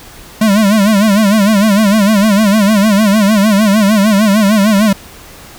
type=tone with vibrato; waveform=square; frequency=207.7 Hz; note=G#3; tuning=in tune; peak=-7 dBFS; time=0.41-4.93 s; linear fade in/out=5 ms; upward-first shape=sine; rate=6.6 Hz; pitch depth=120 cents each way; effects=pink hiss -35 dBFS RMS until 5.58 s